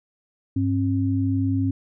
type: tone pair together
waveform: sine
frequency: 100.87 / 269 Hz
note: G2 / C4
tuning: +50 / +48 cents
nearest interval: octave + perfect fourth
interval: 1698 cents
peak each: -22 dBFS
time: 0.56-1.71 s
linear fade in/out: 5 ms
effects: none